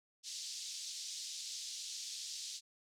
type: band-pass noise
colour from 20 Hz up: pink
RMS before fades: -45 dBFS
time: 0.23-2.61 s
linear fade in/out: 50 ms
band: 4000 to 7100 Hz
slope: 24 dB/octave
effects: none